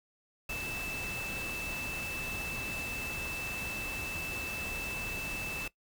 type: tone in noise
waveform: sine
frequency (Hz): 2637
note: E7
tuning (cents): 0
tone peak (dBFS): -37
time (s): 0.49-5.68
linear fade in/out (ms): 5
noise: pink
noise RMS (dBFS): -41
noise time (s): 0.49-5.68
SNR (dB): +1
effects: noise-tail reverb RT60 0.1 s tail -19 dB re dry

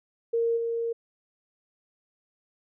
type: tone with level steps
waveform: sine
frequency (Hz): 463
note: A#4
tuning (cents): -12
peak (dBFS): -22 / -26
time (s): 0.33-0.93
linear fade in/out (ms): 10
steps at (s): 0.56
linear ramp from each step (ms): 20
effects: none

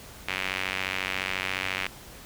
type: tone with band-pass filter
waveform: sawtooth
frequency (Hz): 94.3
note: F#2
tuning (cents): +33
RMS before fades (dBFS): -31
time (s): 0.28-1.87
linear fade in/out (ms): 5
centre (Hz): 2400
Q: 2.4
effects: pink hiss -46 dBFS RMS until 2.25 s

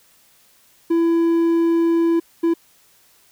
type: tone bursts at uneven times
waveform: triangle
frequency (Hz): 334.1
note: E4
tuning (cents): +23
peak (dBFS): -12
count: 2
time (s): 0.9-2.2 / 2.43-2.54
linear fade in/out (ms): 10
effects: white hiss -55 dBFS RMS until 3.31 s

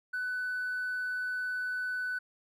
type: tone with hard clipping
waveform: triangle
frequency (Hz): 1497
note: F#6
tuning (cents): +20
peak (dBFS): -31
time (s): 0.13-2.19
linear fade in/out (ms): 10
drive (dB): 2
effects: none

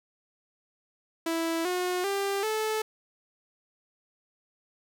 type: tone with pitch steps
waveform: sawtooth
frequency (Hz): 329.6 / 361.5 / 396.5 / 434.9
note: E4 / F#4 / G4 / A4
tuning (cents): 0 / -40 / +20 / -20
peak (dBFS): -23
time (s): 1.26-2.82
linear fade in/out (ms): 5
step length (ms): 390
effects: none

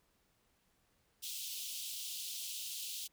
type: high-pass noise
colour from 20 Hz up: pink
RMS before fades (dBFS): -43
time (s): 1.22-3.08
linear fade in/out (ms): 20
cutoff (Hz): 2900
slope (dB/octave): 48
effects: pink hiss -75 dBFS RMS until 3.12 s

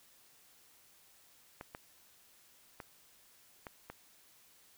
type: clicks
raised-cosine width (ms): 0.5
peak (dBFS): -29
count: 5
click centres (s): 1.611 / 1.749 / 2.802 / 3.668 / 3.9
effects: white hiss -64 dBFS RMS until 4.77 s

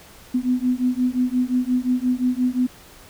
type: beating tone pair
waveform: sine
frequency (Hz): 248.2 / 253.9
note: B3 / B3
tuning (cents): +9 / +48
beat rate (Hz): 5.7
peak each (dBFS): -21 / -21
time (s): 0.34-2.67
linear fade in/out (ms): 10
effects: pink hiss -46 dBFS RMS until 3.09 s

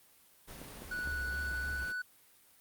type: noise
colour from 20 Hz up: pink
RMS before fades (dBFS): -48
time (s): 0.47-1.93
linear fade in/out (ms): 20
type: clicks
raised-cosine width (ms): 2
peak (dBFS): -33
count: 4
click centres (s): 0.616 / 0.821 / 0.99 / 1.074
type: tone with pitch glide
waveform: triangle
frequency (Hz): 1476 to 1486.3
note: F#6 to F#6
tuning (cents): -5 to +7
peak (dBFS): -33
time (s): 0.91-2.02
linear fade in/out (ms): 5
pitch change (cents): +12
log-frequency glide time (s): 1.13-1.75
type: tone with vibrato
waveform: sine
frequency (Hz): 67.5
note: C#2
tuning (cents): -45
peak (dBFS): -39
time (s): 1.04-1.85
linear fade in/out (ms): 20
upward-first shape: sine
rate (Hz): 3.4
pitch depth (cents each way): 100
effects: white hiss -63 dBFS RMS until 2.6 s + Opus 32 kbps

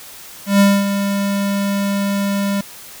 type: tone with ADSR envelope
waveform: square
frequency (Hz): 199.6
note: G3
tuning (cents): +32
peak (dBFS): -8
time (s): 0.46-2.61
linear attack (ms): 140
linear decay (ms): 240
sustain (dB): -9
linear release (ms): 4
effects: white hiss -37 dBFS RMS until 3 s

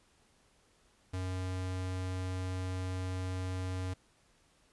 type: tone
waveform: square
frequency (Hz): 92.5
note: F#2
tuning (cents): 0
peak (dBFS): -35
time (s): 1.13-3.94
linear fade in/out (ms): 10
effects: pink hiss -68 dBFS RMS until 4.72 s + resampled to 24000 Hz

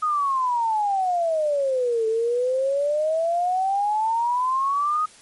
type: exponential two-way sweep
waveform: sine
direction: down then up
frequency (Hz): 1261 to 439.1 to 1261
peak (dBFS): -19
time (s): 0.02-5.06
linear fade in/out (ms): 10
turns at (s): 2.07
effects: white hiss -49 dBFS RMS until 5.21 s + MP3 48 kbps

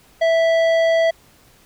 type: tone with tanh clipping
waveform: triangle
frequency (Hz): 658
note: E5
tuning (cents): -3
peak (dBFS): -15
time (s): 0.21-1.11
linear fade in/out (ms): 10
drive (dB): 16
effects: pink hiss -52 dBFS RMS until 1.65 s

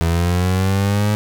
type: linear sweep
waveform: 30% pulse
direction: up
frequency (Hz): 82 to 106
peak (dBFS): -12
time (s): 0.01-1.15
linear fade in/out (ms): 0
effects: 8-bit

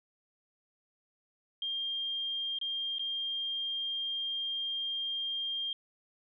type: tone with dropouts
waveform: sine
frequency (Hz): 3204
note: G7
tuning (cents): +37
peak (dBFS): -32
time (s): 1.62-5.73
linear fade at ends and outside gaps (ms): 2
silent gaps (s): 2.587-2.613 / 2.984-2.994
effects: none

